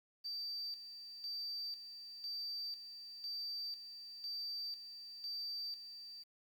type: tone with tremolo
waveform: sine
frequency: 4652 Hz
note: D8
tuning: 17 cents flat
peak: -38 dBFS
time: 0.24-6.24 s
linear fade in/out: 20 ms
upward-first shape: square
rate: 1 Hz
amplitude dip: 70%
effects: tanh soft clip ceiling -38 dBFS + 11-bit